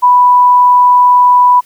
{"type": "tone", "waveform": "sine", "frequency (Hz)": 987.8, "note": "B5", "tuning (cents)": 0, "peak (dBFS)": -3, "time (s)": [0.02, 1.61], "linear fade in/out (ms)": 20, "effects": ["white hiss -47 dBFS RMS until 1.65 s"]}